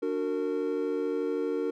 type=chord; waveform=triangle; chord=D augmented; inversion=none; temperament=just; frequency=293.7 / 367.1 / 458.9 Hz; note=D4 / F#4 / A#4; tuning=0 / -14 / -27 cents; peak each=-31 / -31 / -28 dBFS; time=0.02-1.71 s; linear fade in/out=10 ms; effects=none